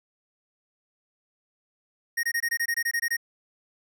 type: tone bursts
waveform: square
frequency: 1864.7 Hz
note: A#6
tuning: in tune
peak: -24 dBFS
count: 12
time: 2.17-3.168 s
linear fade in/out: 10 ms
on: 63 ms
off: 22 ms
effects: none